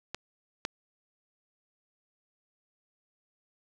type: clicks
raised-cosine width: 0.2 ms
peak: -17 / -13 dBFS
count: 2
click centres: 0.146 / 0.651 s
effects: none